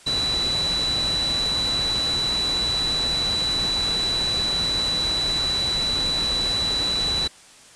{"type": "tone in noise", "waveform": "sine", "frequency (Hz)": 3961, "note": "B7", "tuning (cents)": 4, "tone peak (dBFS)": -21, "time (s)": [0.06, 7.28], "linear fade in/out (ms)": 10, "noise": "pink", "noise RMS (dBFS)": -30, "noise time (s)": [0.06, 7.28], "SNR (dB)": 6, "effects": ["white hiss -48 dBFS RMS until 7.75 s", "resampled to 22050 Hz"]}